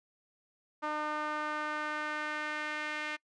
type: tone with band-pass filter sweep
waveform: sawtooth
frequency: 302.7 Hz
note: D#4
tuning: 48 cents flat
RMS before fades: -36 dBFS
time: 0.82-3.17 s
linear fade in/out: 20 ms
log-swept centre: 1100 to 2100 Hz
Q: 2
effects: noise-tail reverb RT60 0.1 s tail -25 dB re dry + resampled to 22050 Hz